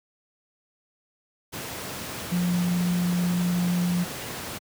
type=tone in noise; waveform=sine; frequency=176.7 Hz; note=F3; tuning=21 cents sharp; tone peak=-21 dBFS; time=2.31-4.05 s; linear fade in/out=20 ms; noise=pink; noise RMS=-34 dBFS; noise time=1.52-4.59 s; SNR=+10 dB; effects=high-pass 100 Hz 12 dB/octave